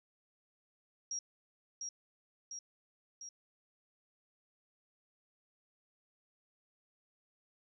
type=tone with echo; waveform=sine; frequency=5650 Hz; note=F8; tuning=19 cents sharp; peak=-36 dBFS; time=1.11-1.19 s; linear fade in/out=2 ms; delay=700 ms; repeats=3; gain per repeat=-3 dB; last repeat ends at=3.29 s; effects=13-bit